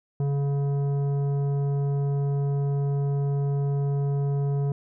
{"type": "tone with tanh clipping", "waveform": "triangle", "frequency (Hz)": 140.9, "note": "C#3", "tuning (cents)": 29, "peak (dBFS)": -24, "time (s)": [0.2, 4.72], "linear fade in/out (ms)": 2, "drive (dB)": 15, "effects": []}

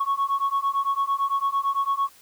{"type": "beating tone pair", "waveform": "sine", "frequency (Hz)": [1102, 1110.9], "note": ["C#6", "C#6"], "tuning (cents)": [-11, 3], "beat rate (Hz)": 8.9, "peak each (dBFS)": -23, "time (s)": [0, 2.09], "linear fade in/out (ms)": 10, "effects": ["tanh soft clip ceiling -17 dBFS", "white hiss -53 dBFS RMS until 2.21 s"]}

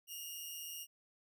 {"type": "tone with amplitude modulation", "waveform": "10% pulse", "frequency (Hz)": 2844, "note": "F7", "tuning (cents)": 31, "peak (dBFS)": -33, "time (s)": [0.07, 0.87], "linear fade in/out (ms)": 50, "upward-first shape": "sine", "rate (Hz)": 165, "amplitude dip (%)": 45, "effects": []}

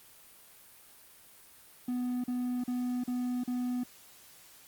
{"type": "tone bursts", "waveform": "triangle", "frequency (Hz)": 247.8, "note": "B3", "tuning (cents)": 6, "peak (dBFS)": -28, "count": 5, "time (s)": [1.88, 3.836], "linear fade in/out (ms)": 5, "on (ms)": 360, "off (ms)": 39, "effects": ["white hiss -56 dBFS RMS until 4.67 s", "Opus 32 kbps"]}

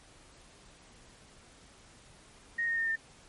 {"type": "tone with pitch steps", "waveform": "sine", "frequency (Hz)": [1864.7, 1844.3, 1824.2, 1804.3], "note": ["A#6", "A#6", "A#6", "A6"], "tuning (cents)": [0, -19, -38, 43], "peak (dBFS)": -28, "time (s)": [2.58, 2.96], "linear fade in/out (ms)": 10, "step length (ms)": 95, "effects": ["pink hiss -57 dBFS RMS until 3.28 s", "MP3 48 kbps"]}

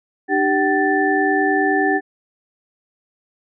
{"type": "tone cluster", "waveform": "sine", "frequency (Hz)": [302.1, 391.8, 762, 1765], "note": ["D4", "G4", "G5", "A6"], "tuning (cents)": [49, -1, -49, 5], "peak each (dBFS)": -20, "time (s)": [0.28, 2.01], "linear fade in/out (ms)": 50, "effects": []}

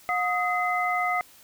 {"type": "tone cluster", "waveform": "sine", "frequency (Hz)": [722, 1254, 2052], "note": ["F#5", "D#6", "C7"], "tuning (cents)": [-43, 13, -34], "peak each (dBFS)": [-26, -28, -28], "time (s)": [0.09, 1.21], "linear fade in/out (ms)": 0, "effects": ["white hiss -53 dBFS RMS until 1.43 s"]}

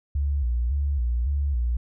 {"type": "tone with vibrato", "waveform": "sine", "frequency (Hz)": 65.1, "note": "C2", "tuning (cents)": -8, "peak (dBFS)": -21, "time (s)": [0.15, 1.77], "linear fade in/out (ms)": 5, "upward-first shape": "square", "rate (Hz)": 1.8, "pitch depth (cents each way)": 150, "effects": []}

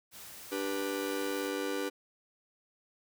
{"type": "noise", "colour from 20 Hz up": "white", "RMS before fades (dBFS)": -48, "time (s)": [0.11, 1.52], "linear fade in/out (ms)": 50}
{"type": "chord", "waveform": "45% pulse", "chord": "G major", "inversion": "second", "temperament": "just", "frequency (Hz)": [294, 392, 490], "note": ["D4", "G4", "B4"], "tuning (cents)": [2, 0, -14], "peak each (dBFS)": -37, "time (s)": [0.51, 1.9], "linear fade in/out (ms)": 20}
{"effects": []}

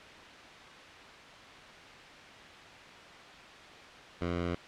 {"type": "tone", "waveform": "10% pulse", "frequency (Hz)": 86.8, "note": "F2", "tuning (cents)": -10, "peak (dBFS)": -23, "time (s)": [4.21, 4.55], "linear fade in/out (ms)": 5, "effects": ["white hiss -49 dBFS RMS until 4.67 s", "low-pass 3000 Hz 12 dB/octave"]}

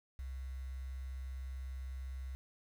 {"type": "tone with quantisation", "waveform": "sine", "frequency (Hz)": 65.41, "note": "C2", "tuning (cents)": 0, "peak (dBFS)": -40, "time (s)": [0.19, 2.35], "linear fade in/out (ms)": 0, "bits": 10, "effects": []}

